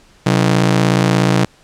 sawtooth ring-modulated tone, 155.56 Hz, D#3, in tune, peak -4 dBFS, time 0.26-1.45 s, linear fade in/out 5 ms, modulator 28.4 Hz, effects pink hiss -49 dBFS RMS until 1.63 s + low-pass 8000 Hz 12 dB/octave

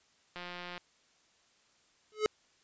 click train, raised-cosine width 0.3 ms, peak -27 dBFS, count 75, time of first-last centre 0.36-0.778 s, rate 177 Hz
square tone with exponential growth, 427.8 Hz, A4, 49 cents flat, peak -23 dBFS, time 2.12-2.26 s, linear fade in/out 0 ms, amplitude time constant 29 ms
effects white hiss -68 dBFS RMS until 2.63 s + resampled to 16000 Hz

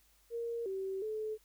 sine tone with pitch steps, 466.7 / 384.3 / 432.6 Hz, A#4 / G4 / A4, +2 / -34 / -29 cents, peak -35 dBFS, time 0.3-1.38 s, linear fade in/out 50 ms, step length 360 ms, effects added 50 Hz sine -70 dBFS peak until 1.44 s + white hiss -69 dBFS RMS until 1.44 s

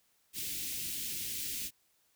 white band-stop noise, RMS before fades -38 dBFS, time 0.33-1.71 s, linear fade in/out 50 ms, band 350 to 2300 Hz, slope 24 dB/octave, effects white hiss -72 dBFS RMS until 2.15 s

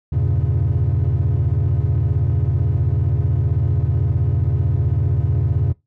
triangle chord, E diminished seventh, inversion none, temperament equal, 82.41 / 98 / 116.54 / 138.59 Hz, E2 / G2 / Bb2 / Db3, 0 / 0 / 0 / 0 cents, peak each -18 dBFS, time 0.12-5.73 s, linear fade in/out 10 ms, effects noise-tail reverb RT60 0.2 s tail -21 dB re dry + tanh soft clip ceiling -9 dBFS

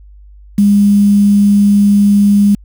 sine tone with quantisation, 203.1 Hz, G#3, 38 cents flat, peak -5 dBFS, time 0.58-2.55 s, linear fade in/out 5 ms, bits 5, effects added 50 Hz sine -35 dBFS peak until 2.64 s

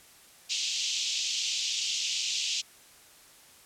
pink band-pass noise, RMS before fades -31 dBFS, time 0.49-2.62 s, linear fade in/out 20 ms, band 2700 to 7100 Hz, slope 48 dB/octave, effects white hiss -55 dBFS RMS until 3.65 s + low-pass 12000 Hz 12 dB/octave

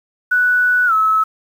sine tone with pitch glide, 1480 to 1295.9 Hz, F#6 to E6, 0 to -30 cents, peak -11 dBFS, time 0.31-1.24 s, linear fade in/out 10 ms, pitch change -230 cents, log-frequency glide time 0.86-0.93 s, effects 7-bit

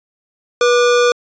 square tone pair together, 485.8 / 1188 Hz, B4 / D6, -29 / +20 cents, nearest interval octave + minor third, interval 1549 cents, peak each -11 / -19 dBFS, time 0.61-1.12 s, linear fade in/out 2 ms, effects resampled to 16000 Hz

